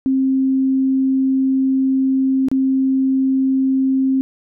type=tone with dropouts; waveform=sine; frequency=265.4 Hz; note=C4; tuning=25 cents sharp; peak=-13 dBFS; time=0.06-4.21 s; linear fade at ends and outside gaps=0 ms; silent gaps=2.485-2.515 s; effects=none